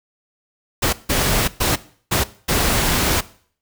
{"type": "noise bursts at uneven times", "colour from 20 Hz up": "pink", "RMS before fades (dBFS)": -18, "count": 5, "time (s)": [[0.82, 0.93], [1.09, 1.48], [1.6, 1.76], [2.11, 2.24], [2.48, 3.21]], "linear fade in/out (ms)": 10, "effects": ["noise-tail reverb RT60 0.5 s tail -18 dB re dry"]}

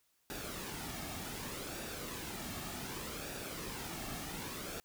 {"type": "noise with flanger", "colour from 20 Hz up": "pink", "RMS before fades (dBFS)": -43, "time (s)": [0.3, 4.8], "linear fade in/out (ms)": 0, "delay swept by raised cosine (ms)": [0.95, 2.05], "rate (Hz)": 0.66, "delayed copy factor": -0.5, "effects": ["white hiss -75 dBFS RMS until 4.84 s"]}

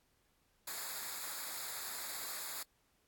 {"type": "noise with comb filter", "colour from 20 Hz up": "white", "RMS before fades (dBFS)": -43, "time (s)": [0.67, 2.63], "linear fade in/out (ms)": 5, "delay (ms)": 0.34, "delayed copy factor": -0.75, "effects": ["pink hiss -75 dBFS RMS until 3.07 s", "AAC 64 kbps"]}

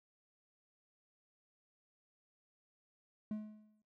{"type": "tone with exponential decay", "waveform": "triangle", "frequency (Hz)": 213.5, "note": "G#3", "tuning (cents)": 48, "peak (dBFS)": -33, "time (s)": [3.31, 3.82], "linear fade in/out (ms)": 2, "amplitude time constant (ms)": 110, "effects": ["noise-tail reverb RT60 0.2 s tail -18 dB re dry"]}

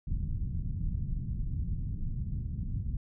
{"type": "low-pass noise", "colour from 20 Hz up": "pink", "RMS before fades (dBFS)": -33, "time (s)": [0.07, 2.97], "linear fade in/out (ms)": 5, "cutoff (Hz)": 170, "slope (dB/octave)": 24, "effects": []}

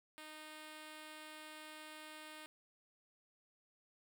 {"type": "tone", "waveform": "5% pulse", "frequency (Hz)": 308.6, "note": "D#4", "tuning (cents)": -14, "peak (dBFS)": -39, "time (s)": [0.18, 2.46], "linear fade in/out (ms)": 0, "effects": []}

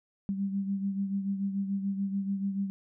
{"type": "beating tone pair", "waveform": "sine", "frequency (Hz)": [196, 202.9], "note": ["G3", "G#3"], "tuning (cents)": [0, -40], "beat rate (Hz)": 6.9, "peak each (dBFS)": [-29, -37], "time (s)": [0.29, 2.7], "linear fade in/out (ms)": 0, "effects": []}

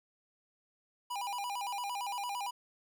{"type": "tone with vibrato", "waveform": "square", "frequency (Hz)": 887, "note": "A5", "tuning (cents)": 14, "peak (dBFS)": -36, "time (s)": [1.1, 2.51], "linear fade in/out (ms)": 10, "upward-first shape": "square", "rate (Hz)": 8.8, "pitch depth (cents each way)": 170, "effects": ["11-bit"]}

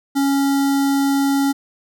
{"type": "tone with notch filter", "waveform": "square", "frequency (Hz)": 277.2, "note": "C#4", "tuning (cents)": 0, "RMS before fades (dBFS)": -17, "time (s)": [0.15, 1.53], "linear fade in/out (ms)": 20, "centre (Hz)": 2500, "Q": 1.5, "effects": []}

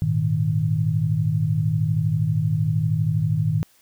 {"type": "chord", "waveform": "sine", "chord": "Ab suspended second", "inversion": "none", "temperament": "equal", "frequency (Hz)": [103.83, 116.54, 155.56], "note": ["Ab2", "Bb2", "Eb3"], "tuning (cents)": [0, 0, 0], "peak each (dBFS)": [-24, -24, -21], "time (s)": [0.02, 3.63], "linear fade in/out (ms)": 0, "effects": ["white hiss -58 dBFS RMS until 3.81 s"]}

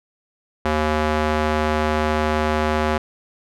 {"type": "tone with band-pass filter", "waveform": "square", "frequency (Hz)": 76.9, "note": "D#2", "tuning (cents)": -20, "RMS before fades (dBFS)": -20, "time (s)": [0.65, 2.98], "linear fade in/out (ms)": 5, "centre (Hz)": 940, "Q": 0.59, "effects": []}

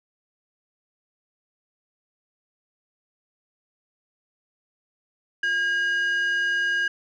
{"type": "tone pair together", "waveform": "sine", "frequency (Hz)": [1625, 2895], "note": ["G#6", "F#7"], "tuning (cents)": [-38, -38], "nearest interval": "minor seventh", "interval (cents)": 1000, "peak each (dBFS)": [-19, -29], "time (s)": [5.43, 6.88], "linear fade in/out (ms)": 5, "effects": ["tanh soft clip ceiling -19 dBFS"]}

